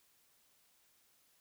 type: silence
effects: white hiss -71 dBFS RMS until 1.4 s